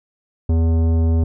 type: tone with tanh clipping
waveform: sine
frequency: 82 Hz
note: E2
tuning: 9 cents flat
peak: -15 dBFS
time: 0.49-1.24 s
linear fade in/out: 5 ms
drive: 14 dB
effects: none